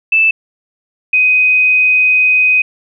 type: tone pair in turn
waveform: sine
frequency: 2637 / 2507 Hz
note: E7 / D#7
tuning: 0 / +12 cents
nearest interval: minor second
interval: 88 cents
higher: first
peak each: -7 dBFS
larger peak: neither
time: 0.12-0.31 / 1.13-2.62 s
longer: second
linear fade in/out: 5 ms
effects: none